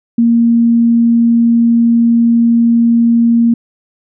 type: tone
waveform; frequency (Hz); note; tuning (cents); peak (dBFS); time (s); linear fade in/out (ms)
sine; 233.1; A#3; 0; -6; 0.18-3.54; 5
effects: none